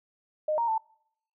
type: tone with pitch steps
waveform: sine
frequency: 614 / 933 / 886 Hz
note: D#5 / A#5 / A5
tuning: -23 / +1 / +12 cents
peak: -24 dBFS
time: 0.48-0.78 s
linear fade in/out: 5 ms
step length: 100 ms
effects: noise-tail reverb RT60 0.7 s tail -26 dB re dry